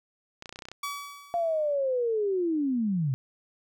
clicks, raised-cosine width 0.2 ms, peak -23 dBFS, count 10, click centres 0.424 / 0.458 / 0.493 / 0.526 / 0.559 / 0.59 / 0.622 / 0.654 / 0.686 / 0.716 s
sawtooth tone with exponential decay, 1141 Hz, C#6, 50 cents sharp, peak -26 dBFS, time 0.83-1.75 s, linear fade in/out 5 ms, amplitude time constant 200 ms
sine linear sweep, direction down, 698.5 to 123.47 Hz, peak -24 dBFS, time 1.34-3.14 s, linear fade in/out 0 ms
effects none

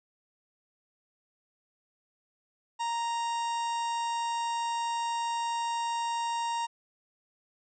harmonic tone, 932.3 Hz, A#5, in tune, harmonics 1 / 2 / 3 / 4 / 5 / 6 / 7 / 8 / 9, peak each -29 / -45 / -43 / -45 / -53 / -46 / -54 / -49 / -51 dBFS, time 2.79-6.67 s, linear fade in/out 20 ms, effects none

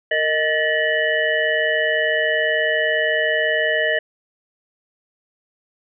sine tone cluster, 459.5 / 623 / 1752 / 1902 / 2966 Hz, A#4 / D#5 / A6 / A#6 / F#7, -25 / +2 / -8 / +34 / +4 cents, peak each -26 / -21 / -22 / -22 / -28 dBFS, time 0.11-3.99 s, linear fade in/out 5 ms, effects none

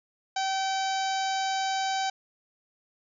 harmonic tone with a mistuned harmonic, 770 Hz, G5, 31 cents flat, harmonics 1 / 2 / 3 / 4 / 5 / 6 / 7 / 8 / 9, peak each -27 / -36 / -40 / -39 / -39 / -40 / -44 / -42 / -43 dBFS, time 0.36-2.1 s, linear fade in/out 5 ms, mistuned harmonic 6, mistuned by +29 cents, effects none

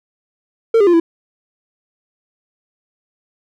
triangle tone with pitch steps, 454.5 / 404.1 / 348.5 / 332.8 Hz, A#4 / G#4 / F4 / E4, -44 / -47 / -4 / +17 cents, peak -6 dBFS, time 0.74-1 s, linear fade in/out 5 ms, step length 65 ms, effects none

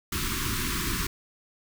pink band-stop noise, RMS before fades -29 dBFS, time 0.12-1.07 s, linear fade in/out 5 ms, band 400 to 980 Hz, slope 96 dB/octave, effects none

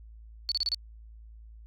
sine tone bursts, 4456 Hz, C#8, 8 cents sharp, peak -25 dBFS, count 5, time 0.49-0.745 s, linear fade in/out 0 ms, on 27 ms, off 30 ms, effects added 55 Hz sine -46 dBFS peak until 1.66 s

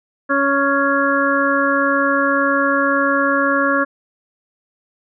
harmonic tone, 278.2 Hz, C#4, 6 cents sharp, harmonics 1 / 2 / 4 / 5 / 6, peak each -20 / -20 / -20 / -20 / -20 dBFS, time 0.29-3.85 s, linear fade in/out 20 ms, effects none

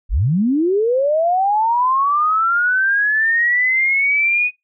sine linear sweep, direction up, 30.13 to 2489 Hz, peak -13 dBFS, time 0.09-4.51 s, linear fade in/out 50 ms, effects noise-tail reverb RT60 0.2 s tail -26 dB re dry

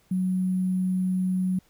sine tone with sample-and-hold, 185 Hz, F#3, in tune, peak -22 dBFS, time 0.11-1.59 s, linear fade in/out 5 ms, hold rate 11025 Hz, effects pink hiss -63 dBFS RMS until 1.69 s

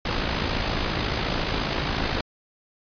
pink noise with amplitude modulation, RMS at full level -23 dBFS, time 0.05-2.21 s, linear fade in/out 5 ms, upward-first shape sine, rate 54.4 Hz, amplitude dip 50%, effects resampled to 11025 Hz

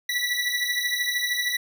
25% pulse beating tone pair, 1950 / 1963 Hz, B6 / B6, -23 / -11 cents, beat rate 13 Hz, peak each -23 dBFS, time 0.09-1.57 s, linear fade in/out 5 ms, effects none

